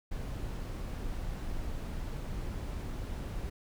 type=noise; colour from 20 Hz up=brown; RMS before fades=-37 dBFS; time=0.11-3.5 s; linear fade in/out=10 ms; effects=none